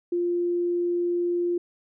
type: tone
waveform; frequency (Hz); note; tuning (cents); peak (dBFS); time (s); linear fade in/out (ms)
sine; 349.2; F4; 0; -22; 0.12-1.58; 5
effects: none